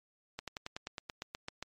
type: slowing click train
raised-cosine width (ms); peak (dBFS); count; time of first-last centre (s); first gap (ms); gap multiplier
0.2; -22; 12; 0.39-1.626; 87; 1.05
effects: MP3 64 kbps